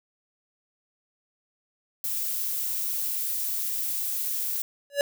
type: noise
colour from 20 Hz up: violet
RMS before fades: -29 dBFS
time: 2.04-4.62 s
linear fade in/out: 2 ms
type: tone with exponential growth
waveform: square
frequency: 569 Hz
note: C#5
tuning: 45 cents sharp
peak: -16 dBFS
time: 4.9-5.01 s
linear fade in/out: 1 ms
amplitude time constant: 22 ms
effects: none

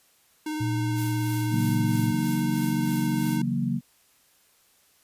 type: tone with vibrato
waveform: square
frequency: 307.4 Hz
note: D#4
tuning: 21 cents flat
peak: -29 dBFS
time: 0.46-3.42 s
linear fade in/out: 5 ms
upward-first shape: sine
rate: 19 Hz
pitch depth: 17 cents each way
type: tone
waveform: sine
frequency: 116.54 Hz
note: A#2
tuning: in tune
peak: -25 dBFS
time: 0.6-2.12 s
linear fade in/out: 10 ms
type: noise with tremolo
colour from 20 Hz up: blue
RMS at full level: -38 dBFS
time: 0.94-3.4 s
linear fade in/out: 50 ms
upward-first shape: sine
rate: 3.1 Hz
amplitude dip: 50%
type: chord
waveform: sine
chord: F# dominant seventh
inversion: second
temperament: equal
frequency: 138.59 / 164.81 / 185 / 233.1 Hz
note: C#3 / E3 / F#3 / A#3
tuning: 0 / 0 / 0 / 0 cents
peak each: -29 / -33 / -29 / -27 dBFS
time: 1.5-3.81 s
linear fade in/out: 50 ms
effects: white hiss -62 dBFS RMS until 5.03 s + resampled to 32000 Hz

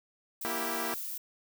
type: noise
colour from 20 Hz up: violet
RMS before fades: -38 dBFS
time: 0.41-1.18 s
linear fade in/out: 5 ms
type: chord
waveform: 10% pulse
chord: E diminished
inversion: second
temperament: equal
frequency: 233.1 / 329.6 / 392 Hz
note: Bb3 / E4 / G4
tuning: 0 / 0 / 0 cents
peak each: -29 / -28 / -30 dBFS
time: 0.45-0.94 s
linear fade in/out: 0 ms
effects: none

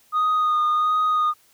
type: tone with vibrato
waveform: sine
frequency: 1236 Hz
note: D#6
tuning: 12 cents flat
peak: -15 dBFS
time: 0.12-1.34 s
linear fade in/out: 50 ms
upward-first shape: sine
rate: 1.4 Hz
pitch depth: 18 cents each way
effects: tanh soft clip ceiling -16 dBFS + white hiss -58 dBFS RMS until 1.53 s

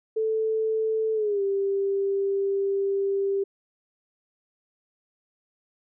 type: tone with pitch glide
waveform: sine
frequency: 440 to 394.3 Hz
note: A4 to G4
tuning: 0 to +10 cents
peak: -22 dBFS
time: 0.16-3.44 s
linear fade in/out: 10 ms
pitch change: -190 cents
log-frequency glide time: 1.14-1.42 s
effects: none

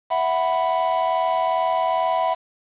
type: chord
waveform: triangle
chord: E suspended second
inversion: none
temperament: just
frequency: 659.3 / 741.7 / 988.9 Hz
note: E5 / F#5 / B5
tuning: 0 / +4 / +2 cents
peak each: -21 dBFS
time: 0.1-2.35 s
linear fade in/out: 20 ms
effects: resampled to 8000 Hz + 7-bit

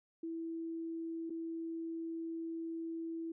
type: tone with dropouts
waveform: sine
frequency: 329.1 Hz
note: E4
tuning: 3 cents flat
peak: -38 dBFS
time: 0.23-3.32 s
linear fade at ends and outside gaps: 5 ms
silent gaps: 1.297-1.303 s
effects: none

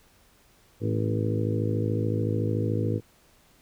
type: harmonic tone with a mistuned harmonic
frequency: 53.7 Hz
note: A1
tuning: 41 cents flat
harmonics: 2 / 3 / 4 / 5 / 6 / 7 / 8 / 9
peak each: -26 / -34 / -35 / -34 / -33 / -37 / -35 / -34 dBFS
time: 0.8-3.01 s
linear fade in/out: 50 ms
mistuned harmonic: 4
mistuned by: +37 cents
effects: pink hiss -60 dBFS RMS until 3.61 s

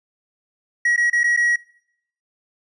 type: tone with dropouts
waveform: triangle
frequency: 1909 Hz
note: A#6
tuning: 41 cents sharp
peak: -13 dBFS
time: 0.85-1.56 s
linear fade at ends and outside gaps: 5 ms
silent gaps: 0.963-0.976 / 1.1-1.129 / 1.234-1.24 / 1.365-1.372 s
effects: noise-tail reverb RT60 0.7 s tail -23 dB re dry + resampled to 22050 Hz

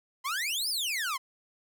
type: exponential two-way sweep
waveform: sawtooth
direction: up then down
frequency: 995 to 5330 to 995 Hz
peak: -26 dBFS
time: 0.24-1.18 s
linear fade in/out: 20 ms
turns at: 0.69 s
effects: none

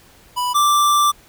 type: tone pair in turn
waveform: square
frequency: 987.8 / 1174.7 Hz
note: B5 / D6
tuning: 0 / 0 cents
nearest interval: minor third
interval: 300 cents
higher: second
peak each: -19 / -13 dBFS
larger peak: second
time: 0.36-0.54 / 0.54-1.12 s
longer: second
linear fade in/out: 20 ms
effects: pink hiss -49 dBFS RMS until 1.28 s

